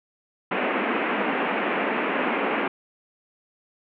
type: band-pass noise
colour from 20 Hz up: pink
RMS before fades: -25 dBFS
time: 0.51-2.68 s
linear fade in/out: 5 ms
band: 210 to 2700 Hz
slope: 48 dB/octave
effects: none